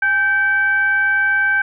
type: tone with frequency modulation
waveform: sine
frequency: 1558 Hz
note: G6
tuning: 11 cents flat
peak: -13 dBFS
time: 0.02-1.62 s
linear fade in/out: 5 ms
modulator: 736 Hz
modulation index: 0.39
effects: none